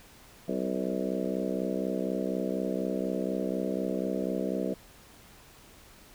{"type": "harmonic tone with a mistuned harmonic", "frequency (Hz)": 64.1, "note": "C2", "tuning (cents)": -35, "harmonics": [3, 4, 5, 6, 7, 8, 9, 10], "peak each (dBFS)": [-34, -35, -36, -37, -37, -38, -39, -39], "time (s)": [0.48, 4.74], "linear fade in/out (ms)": 5, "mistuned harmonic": 8, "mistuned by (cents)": -27, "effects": ["pink hiss -54 dBFS RMS until 6.14 s"]}